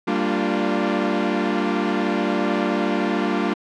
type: chord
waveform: sawtooth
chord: G minor seventh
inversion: none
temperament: equal with one note detuned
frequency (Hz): 196 / 229.6 / 293.7 / 349.2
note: G3 / Bb3 / D4 / F4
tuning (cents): 0 / -26 / 0 / 0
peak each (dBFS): -21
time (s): 0.07-3.54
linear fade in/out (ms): 10
effects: low-pass 3000 Hz 12 dB/octave